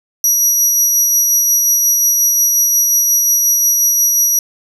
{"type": "tone with tremolo", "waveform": "30% pulse", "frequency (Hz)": 5800, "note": "F#8", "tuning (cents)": -35, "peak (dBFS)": -5, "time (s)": [0.24, 4.39], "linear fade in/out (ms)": 2, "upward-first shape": "sine", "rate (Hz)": 5.6, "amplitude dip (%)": 25, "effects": ["7-bit"]}